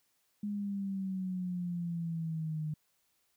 sine exponential sweep, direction down, 207.7 to 152.2 Hz, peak -33 dBFS, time 0.43-2.74 s, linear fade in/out 5 ms, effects white hiss -75 dBFS RMS until 3.36 s

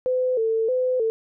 sine tone with vibrato, 476.8 Hz, A#4, 39 cents sharp, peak -19 dBFS, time 0.06-1.1 s, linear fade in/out 0 ms, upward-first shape square, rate 1.6 Hz, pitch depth 110 cents each way, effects none

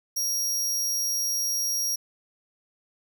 sawtooth tone, 5640 Hz, F8, 16 cents sharp, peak -22 dBFS, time 0.16-1.96 s, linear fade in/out 10 ms, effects none

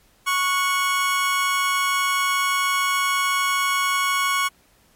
25% pulse tone pair together, 1108.4 / 1461 Hz, C#6 / F#6, -1 / -22 cents, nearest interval perfect fourth, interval 479 cents, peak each -16 / -23 dBFS, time 0.26-4.49 s, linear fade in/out 20 ms, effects pink hiss -58 dBFS RMS until 4.95 s + MP3 64 kbps

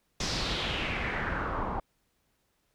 pink noise with low-pass filter sweep, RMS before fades -32 dBFS, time 0.2-1.8 s, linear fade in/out 5 ms, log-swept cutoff 5700 to 900 Hz, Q 3, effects pink hiss -74 dBFS RMS until 2.74 s

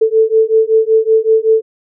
sine beating tone pair, 440 / 445.3 Hz, A4 / A4, 0 / +21 cents, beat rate 5.3 Hz, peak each -11 dBFS, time 0.01-1.62 s, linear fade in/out 10 ms, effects none

